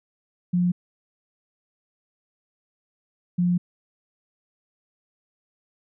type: tone pair in turn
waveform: sine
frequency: 177.5 / 176.87 Hz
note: F3 / F3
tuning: +28 / +22 cents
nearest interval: unison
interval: 6 cents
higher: first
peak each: -18 dBFS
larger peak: neither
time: 0.53-0.72 / 3.38-3.58 s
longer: second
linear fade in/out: 10 ms
effects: none